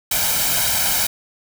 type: noise with comb filter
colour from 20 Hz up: white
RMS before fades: -19 dBFS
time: 0.11-1.07 s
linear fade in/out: 5 ms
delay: 1.3 ms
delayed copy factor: +0.7
effects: none